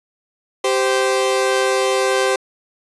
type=tone pair together; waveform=sawtooth; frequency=389.6 / 520 Hz; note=G4 / C5; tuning=-11 / -11 cents; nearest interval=perfect fourth; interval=500 cents; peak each=-14 dBFS; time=0.64-2.36 s; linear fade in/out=5 ms; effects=resampled to 24000 Hz